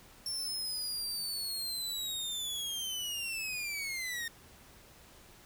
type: linear sweep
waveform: sawtooth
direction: down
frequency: 5440 to 1827 Hz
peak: -32 dBFS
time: 0.26-4.28 s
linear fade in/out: 2 ms
effects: pink hiss -57 dBFS RMS until 5.45 s